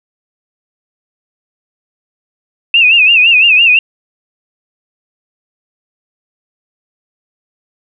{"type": "tone with vibrato", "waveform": "sine", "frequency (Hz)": 2637, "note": "E7", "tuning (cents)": 0, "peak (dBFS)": -4, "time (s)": [2.74, 3.79], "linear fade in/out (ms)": 2, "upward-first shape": "sine", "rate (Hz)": 5.9, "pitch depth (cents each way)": 120, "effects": []}